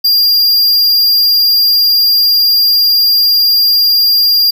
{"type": "tone", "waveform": "square", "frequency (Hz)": 4794, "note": "D8", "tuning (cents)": 35, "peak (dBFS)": -7, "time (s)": [0.04, 4.51], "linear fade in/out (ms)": 10, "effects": []}